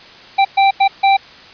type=tone bursts at uneven times; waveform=square; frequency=784 Hz; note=G5; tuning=in tune; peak=-9 dBFS; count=4; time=0.38-0.45 / 0.57-0.71 / 0.8-0.88 / 1.03-1.17 s; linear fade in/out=10 ms; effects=white hiss -39 dBFS RMS until 1.53 s + resampled to 11025 Hz